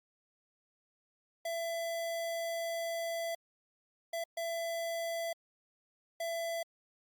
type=tone bursts at uneven times; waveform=square; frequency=669 Hz; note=E5; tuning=25 cents sharp; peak=-35 dBFS; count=4; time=1.45-3.35 / 4.13-4.24 / 4.37-5.33 / 6.2-6.63 s; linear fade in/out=5 ms; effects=Opus 48 kbps